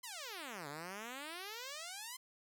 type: exponential two-way sweep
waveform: 5% pulse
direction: down then up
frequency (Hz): 1053 to 138.59 to 1053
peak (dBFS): -33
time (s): 0.03-2.17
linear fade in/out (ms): 10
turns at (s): 0.68
effects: none